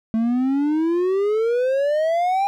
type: exponential sweep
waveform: triangle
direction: up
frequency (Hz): 220 to 807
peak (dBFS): -15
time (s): 0.14-2.47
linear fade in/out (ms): 0
effects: none

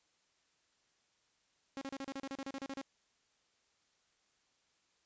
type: tone bursts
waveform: sawtooth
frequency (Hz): 272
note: C#4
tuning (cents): -33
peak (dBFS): -36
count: 14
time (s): 1.77-2.814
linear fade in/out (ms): 0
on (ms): 43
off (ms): 34
effects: white hiss -75 dBFS RMS until 5.05 s + resampled to 16000 Hz

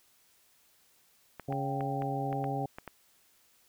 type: clicks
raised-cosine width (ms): 0.5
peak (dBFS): -26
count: 8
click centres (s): 1.397 / 1.525 / 1.808 / 2.021 / 2.328 / 2.442 / 2.785 / 2.877
type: harmonic tone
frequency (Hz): 138.59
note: C#3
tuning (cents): 0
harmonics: 1 / 2 / 3 / 4 / 5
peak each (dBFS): -35 / -38 / -40 / -41 / -42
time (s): 1.48-2.66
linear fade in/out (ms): 5
type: tone with vibrato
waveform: sine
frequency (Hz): 784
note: G5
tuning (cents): 0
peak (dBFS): -35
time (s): 1.5-2.66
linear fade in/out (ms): 5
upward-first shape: sine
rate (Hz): 6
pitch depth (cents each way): 8
effects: white hiss -66 dBFS RMS until 3.68 s

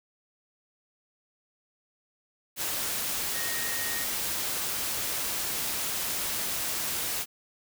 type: tone in noise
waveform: sine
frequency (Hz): 1864.7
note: A#6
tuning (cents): 0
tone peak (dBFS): -36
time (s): 3.33-4.07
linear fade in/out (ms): 50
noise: white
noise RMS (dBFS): -31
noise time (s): 2.56-7.26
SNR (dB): -8
effects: none

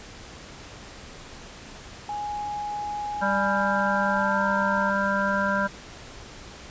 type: tone with pitch glide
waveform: sine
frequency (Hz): 830.6 to 921.6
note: G#5 to A#5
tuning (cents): 0 to -20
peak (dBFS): -28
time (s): 2.09-4.9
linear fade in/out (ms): 2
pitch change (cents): +180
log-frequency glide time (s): 4.08-4.45
type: harmonic tone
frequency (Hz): 197.8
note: G3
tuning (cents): +16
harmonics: 1 / 3 / 5 / 7 / 8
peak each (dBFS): -28 / -28 / -28 / -28 / -28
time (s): 3.21-5.68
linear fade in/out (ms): 20
effects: pink hiss -43 dBFS RMS until 6.7 s + resampled to 16000 Hz

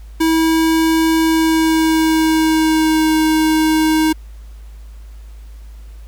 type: tone with pitch glide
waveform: square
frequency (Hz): 323.3 to 314.5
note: E4 to D#4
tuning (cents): -34 to +19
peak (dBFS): -12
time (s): 0.2-4.13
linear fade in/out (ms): 10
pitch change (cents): -47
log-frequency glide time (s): 1.19-3.13
effects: added 53 Hz sine -32 dBFS peak until 6.07 s + pink hiss -52 dBFS RMS until 6.07 s

